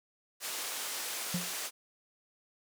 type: band-pass noise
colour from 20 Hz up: white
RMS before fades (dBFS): -38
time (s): 0.4-1.71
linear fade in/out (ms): 50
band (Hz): 380 to 11000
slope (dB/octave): 12
type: tone with exponential decay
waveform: triangle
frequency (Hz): 176.6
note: F3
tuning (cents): +20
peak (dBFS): -26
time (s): 1.34-1.54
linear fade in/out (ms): 5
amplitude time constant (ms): 42
effects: none